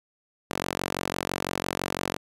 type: tone with high-pass filter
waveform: sawtooth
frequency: 45.97 Hz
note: F#1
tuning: 10 cents flat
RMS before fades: -31 dBFS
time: 0.5-2.17 s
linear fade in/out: 10 ms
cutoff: 260 Hz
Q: 0.52
effects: resampled to 32000 Hz